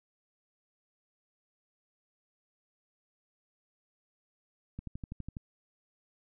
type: click train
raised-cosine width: 5 ms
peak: -27 dBFS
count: 8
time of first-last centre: 4.79-5.369 s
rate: 12.1 Hz
effects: none